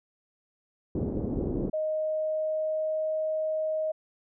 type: low-pass noise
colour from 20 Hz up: white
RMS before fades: -30 dBFS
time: 0.95-1.7 s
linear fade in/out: 2 ms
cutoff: 410 Hz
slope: 24 dB/octave
type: tone with pitch glide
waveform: sine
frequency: 622.3 to 626.6 Hz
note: D#5 to D#5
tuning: 0 to +12 cents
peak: -26 dBFS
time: 1.73-3.92 s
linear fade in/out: 10 ms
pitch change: +12 cents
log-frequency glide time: 1.87-3.15 s
effects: none